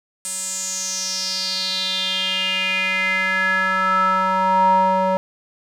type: tone with band-pass filter sweep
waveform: square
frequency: 188.1 Hz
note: F#3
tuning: 29 cents sharp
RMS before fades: -20 dBFS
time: 0.25-5.17 s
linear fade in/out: 0 ms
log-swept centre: 8500 to 740 Hz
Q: 5.6
effects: none